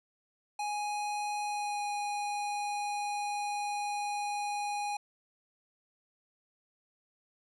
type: tone with pitch glide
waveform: square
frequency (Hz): 830.6 to 823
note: G#5 to G#5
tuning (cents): 0 to -16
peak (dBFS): -33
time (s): 0.59-4.97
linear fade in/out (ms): 5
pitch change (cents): -16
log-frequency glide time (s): 1.44-1.83
effects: resampled to 24000 Hz